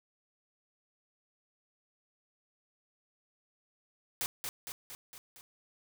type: noise with echo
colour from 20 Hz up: white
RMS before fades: -34 dBFS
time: 4.21-4.26 s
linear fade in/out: 0 ms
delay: 230 ms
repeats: 5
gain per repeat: -4 dB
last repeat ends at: 5.41 s
effects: none